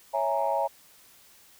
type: chord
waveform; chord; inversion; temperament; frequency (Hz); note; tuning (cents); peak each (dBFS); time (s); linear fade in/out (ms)
sine; A# half-diminished seventh; first; equal; 554.4 / 659.3 / 830.6 / 932.3; C#5 / E5 / G#5 / A#5; 0 / 0 / 0 / 0; -29; 0.13-0.68; 20
effects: tanh soft clip ceiling -14 dBFS + white hiss -56 dBFS RMS until 1.59 s